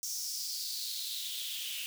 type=noise with high-pass filter sweep; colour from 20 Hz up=white; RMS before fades=-38 dBFS; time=0.03-1.86 s; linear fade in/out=0 ms; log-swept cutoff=5900 to 2800 Hz; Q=5.2; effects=none